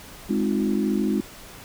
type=chord; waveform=sine; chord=F minor seventh; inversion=first; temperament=equal with one note detuned; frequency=207.7 / 261.6 / 311.1 / 356.2 Hz; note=Ab3 / C4 / Eb4 / F4; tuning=0 / 0 / 0 / +34 cents; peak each=-23 / -27 / -27 / -28 dBFS; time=0.29-1.21 s; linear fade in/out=10 ms; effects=pink hiss -43 dBFS RMS until 1.64 s